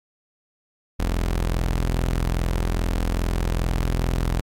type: tone pair together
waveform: sawtooth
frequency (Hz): 42.43 / 63.4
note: F1 / B1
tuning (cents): -49 / +46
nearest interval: perfect fifth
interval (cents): 695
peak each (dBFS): -17 / -26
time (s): 0.99-4.41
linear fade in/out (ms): 10
effects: AAC 64 kbps